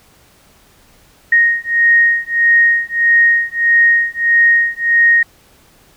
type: beating tone pair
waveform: sine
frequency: 1864.7 / 1866.3 Hz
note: A#6 / A#6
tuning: 0 / +2 cents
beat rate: 1.6 Hz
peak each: -12 dBFS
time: 1.32-5.23 s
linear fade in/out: 5 ms
effects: pink hiss -49 dBFS RMS until 5.96 s